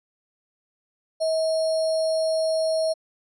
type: tone with sample-and-hold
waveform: sine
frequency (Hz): 641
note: E5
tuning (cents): -49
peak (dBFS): -20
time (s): 1.2-2.94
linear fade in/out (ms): 20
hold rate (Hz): 4900
effects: resampled to 24000 Hz